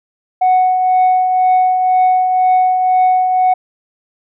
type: tone with tremolo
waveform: sine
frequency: 740 Hz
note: F#5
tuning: in tune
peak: -5 dBFS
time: 0.41-3.54 s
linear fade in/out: 10 ms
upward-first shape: triangle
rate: 2 Hz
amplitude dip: 50%
effects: tanh soft clip ceiling -6 dBFS